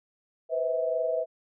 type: tone cluster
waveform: sine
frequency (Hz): 492.9 / 516 / 648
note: B4 / C5 / E5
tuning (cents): -3 / -24 / -30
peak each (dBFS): -31 / -32 / -27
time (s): 0.49-1.26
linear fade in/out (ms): 50
effects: none